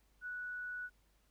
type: tone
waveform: sine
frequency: 1475 Hz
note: F#6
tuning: 6 cents flat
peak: -40 dBFS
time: 0.21-0.9 s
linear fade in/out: 50 ms
effects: added 50 Hz sine -70 dBFS peak until 1.3 s + pink hiss -75 dBFS RMS until 1.3 s